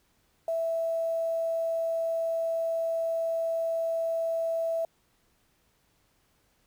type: tone with quantisation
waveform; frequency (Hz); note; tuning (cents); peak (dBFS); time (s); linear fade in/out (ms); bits
sine; 659; E5; -1; -26; 0.48-4.85; 2; 9
effects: pink hiss -69 dBFS RMS until 6.66 s